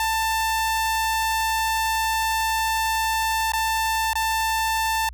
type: tone with dropouts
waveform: sawtooth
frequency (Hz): 889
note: A5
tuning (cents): +18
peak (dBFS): -17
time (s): 0-5.09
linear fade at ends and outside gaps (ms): 2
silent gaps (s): 3.52-3.534 / 4.133-4.154
effects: added 60 Hz sine -37 dBFS peak until 5.13 s